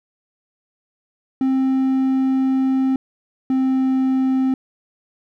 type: tone pair in turn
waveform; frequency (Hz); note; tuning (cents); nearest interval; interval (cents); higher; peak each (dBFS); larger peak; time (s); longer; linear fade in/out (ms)
triangle; 264.1 / 262.4; C4 / C4; +16 / +5; unison; 11; first; -13; neither; 1.41-2.96 / 3.5-4.54; first; 2
effects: none